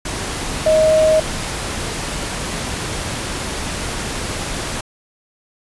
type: tone in noise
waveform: sine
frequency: 628 Hz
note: D#5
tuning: 16 cents sharp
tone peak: -10 dBFS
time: 0.66-1.2 s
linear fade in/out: 5 ms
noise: pink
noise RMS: -24 dBFS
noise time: 0.05-4.81 s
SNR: +11 dB
effects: resampled to 24000 Hz